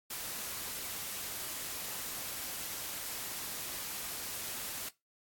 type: noise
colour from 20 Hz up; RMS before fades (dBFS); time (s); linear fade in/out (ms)
white; -40; 0.1-4.89; 5
effects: noise-tail reverb RT60 0.2 s tail -19 dB re dry + AAC 64 kbps